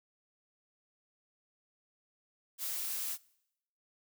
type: noise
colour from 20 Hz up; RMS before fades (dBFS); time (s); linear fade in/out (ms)
blue; -37; 2.58-3.18; 50
effects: noise-tail reverb RT60 0.8 s tail -23 dB re dry